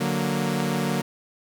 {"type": "chord", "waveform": "sawtooth", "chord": "D augmented", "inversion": "none", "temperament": "equal", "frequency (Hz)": [146.83, 185, 233.1], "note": ["D3", "F#3", "A#3"], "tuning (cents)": [0, 0, 0], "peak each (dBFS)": [-24, -23, -23], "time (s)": [0, 1.02], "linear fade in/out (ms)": 10, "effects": []}